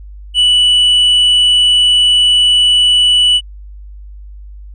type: tone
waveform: triangle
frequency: 2960 Hz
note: F#7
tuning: in tune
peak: -5 dBFS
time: 0.34-3.41 s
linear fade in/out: 50 ms
effects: added 50 Hz sine -29 dBFS peak until 4.74 s + resampled to 24000 Hz